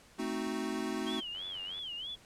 square chord, A diminished seventh, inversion none, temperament equal, 220 / 261.6 / 311.1 / 370 Hz, A3 / C4 / Eb4 / Gb4, 0 / 0 / 0 / 0 cents, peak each -40 dBFS, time 0.18-1.21 s, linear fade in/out 20 ms
sine tone with vibrato, 3113 Hz, G7, 13 cents flat, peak -38 dBFS, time 1.06-2.16 s, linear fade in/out 20 ms, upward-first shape sine, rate 3.1 Hz, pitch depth 180 cents each way
click train, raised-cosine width 0.3 ms, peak -37 dBFS, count 42, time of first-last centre 1.35-1.79 s, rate 93.2 Hz
effects pink hiss -59 dBFS RMS until 2.25 s + low-pass 10000 Hz 12 dB/octave

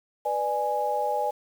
sine chord, G# diminished, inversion first, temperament equal with one note detuned, 493.9 / 594.5 / 830.6 Hz, B4 / D5 / G#5, 0 / +21 / 0 cents, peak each -31 / -29 / -26 dBFS, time 0.25-1.31 s, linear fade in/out 10 ms, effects 8-bit

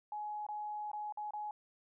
sine tone with dropouts, 841 Hz, G#5, 22 cents sharp, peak -38 dBFS, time 0.12-1.51 s, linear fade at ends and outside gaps 2 ms, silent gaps 0.466-0.487 / 0.916-0.932 / 1.124-1.173 / 1.308-1.335 s, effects none

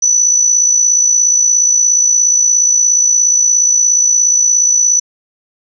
sine tone with amplitude modulation, 5960 Hz, F#8, 12 cents sharp, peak -5 dBFS, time 0.02-5 s, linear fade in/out 10 ms, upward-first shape sine, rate 57 Hz, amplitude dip 55%, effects none

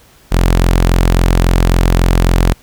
sawtooth tone, 43.65 Hz, F1, in tune, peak -4 dBFS, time 0.31-2.54 s, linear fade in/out 20 ms, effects pink hiss -46 dBFS RMS until 2.62 s

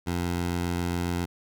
15% pulse tone, 87.31 Hz, F2, in tune, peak -20 dBFS, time 0.06-1.26 s, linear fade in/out 20 ms, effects none

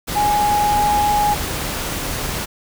sine tone in noise, 830.6 Hz, G#5, in tune, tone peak -14 dBFS, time 0.15-1.35 s, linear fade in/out 20 ms, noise pink, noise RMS -24 dBFS, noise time 0.07-2.46 s, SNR +7 dB, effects none

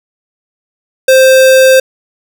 square tone, 524 Hz, C5, 2 cents sharp, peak -3 dBFS, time 1.08-1.8 s, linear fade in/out 5 ms, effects none

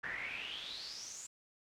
brown noise with band-pass filter sweep, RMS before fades -44 dBFS, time 0.03-1.27 s, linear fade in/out 10 ms, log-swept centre 1700 to 7500 Hz, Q 8.2, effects none

